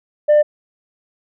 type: tone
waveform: sine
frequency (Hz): 597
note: D5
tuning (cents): +28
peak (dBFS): -6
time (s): 0.28-0.43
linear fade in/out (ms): 20
effects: tanh soft clip ceiling -7 dBFS